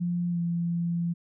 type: tone with pitch glide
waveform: sine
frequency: 174.61 to 170.82 Hz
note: F3 to F3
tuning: 0 to -38 cents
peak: -25 dBFS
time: 0-1.14 s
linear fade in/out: 20 ms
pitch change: -38 cents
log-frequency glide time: 0.3-0.39 s
effects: none